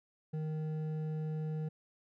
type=tone with hard clipping; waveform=triangle; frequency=155.56 Hz; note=D#3; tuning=in tune; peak=-36 dBFS; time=0.33-1.69 s; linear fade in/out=10 ms; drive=11 dB; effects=none